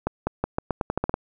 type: accelerating click train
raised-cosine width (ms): 1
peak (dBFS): -9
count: 11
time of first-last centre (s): 0.07-1.141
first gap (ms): 200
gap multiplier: 0.85
effects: none